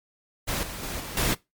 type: noise with level steps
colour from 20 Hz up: pink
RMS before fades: -28 / -36 / -33 / -36 / -24 dBFS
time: 0.47-1.35 s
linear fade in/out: 20 ms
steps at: 0.63 / 0.83 / 1 / 1.17 s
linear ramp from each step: 2 ms
effects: noise-tail reverb RT60 0.2 s tail -21 dB re dry + MP3 96 kbps